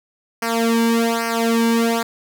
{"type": "tone with flanger", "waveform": "sawtooth", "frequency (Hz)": 230, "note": "A#3", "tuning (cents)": -23, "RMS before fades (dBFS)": -18, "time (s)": [0.42, 2.03], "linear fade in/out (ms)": 5, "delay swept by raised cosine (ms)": [0.27, 1.57], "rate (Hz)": 1.2, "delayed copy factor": -1, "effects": []}